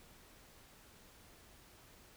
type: silence
effects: pink hiss -61 dBFS RMS until 2.16 s